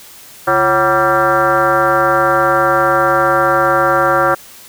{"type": "tone with frequency modulation", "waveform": "sine", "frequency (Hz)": 960, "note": "B5", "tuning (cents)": -49, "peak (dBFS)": -9, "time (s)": [0.47, 4.35], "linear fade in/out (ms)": 10, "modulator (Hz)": 205, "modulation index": 2.9, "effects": ["white hiss -38 dBFS RMS until 4.68 s"]}